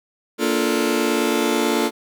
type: chord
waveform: sawtooth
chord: Bb major seventh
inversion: none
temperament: just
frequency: 233.1 / 291.4 / 349.6 / 437 Hz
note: Bb3 / D4 / F4 / A4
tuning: 0 / -13 / +2 / -12 cents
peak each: -19 dBFS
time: 0.38-1.91 s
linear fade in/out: 50 ms
effects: none